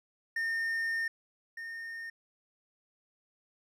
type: tone pair in turn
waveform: triangle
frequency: 1822 / 1830.3 Hz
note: A#6 / A#6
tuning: -40 / -32 cents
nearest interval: unison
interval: 8 cents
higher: second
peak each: -28 / -37 dBFS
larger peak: first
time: 0.36-1.08 / 1.57-2.1 s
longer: first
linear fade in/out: 5 ms
effects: none